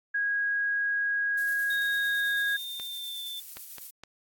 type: tone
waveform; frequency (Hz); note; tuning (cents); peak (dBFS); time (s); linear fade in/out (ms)
sine; 1646; G#6; -16; -25; 0.14-2.57; 10
type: noise with tremolo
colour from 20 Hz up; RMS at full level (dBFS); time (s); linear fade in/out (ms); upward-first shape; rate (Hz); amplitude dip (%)
violet; -41; 1.37-3.91; 10; square; 9; 25
type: tone with pitch glide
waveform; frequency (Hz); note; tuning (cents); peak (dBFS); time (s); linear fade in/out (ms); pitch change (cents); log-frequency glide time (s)
sine; 3729 to 3536; A#7 to A7; 0 to +8; -35; 1.7-3.4; 5; -92; 1.97-3.24
type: clicks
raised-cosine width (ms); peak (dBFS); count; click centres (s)
0.2; -25; 4; 2.798 / 3.57 / 3.783 / 4.036
effects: AAC 64 kbps